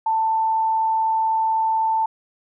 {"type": "tone", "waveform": "sine", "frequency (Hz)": 888, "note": "A5", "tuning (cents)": 16, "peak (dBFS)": -17, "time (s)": [0.06, 2.06], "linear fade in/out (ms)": 5, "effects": []}